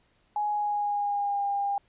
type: tone with pitch glide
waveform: sine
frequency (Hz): 835 to 803.8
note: G#5 to G5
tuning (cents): +9 to +43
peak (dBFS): -25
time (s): 0.36-1.78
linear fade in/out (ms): 2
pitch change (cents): -66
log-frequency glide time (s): 0.5-1.45
effects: pink hiss -67 dBFS RMS until 1.88 s + resampled to 8000 Hz